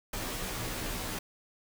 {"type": "noise with comb filter", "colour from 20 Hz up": "pink", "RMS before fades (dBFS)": -36, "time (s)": [0.13, 1.19], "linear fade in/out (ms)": 5, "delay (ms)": 14, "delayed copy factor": -0.95, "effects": []}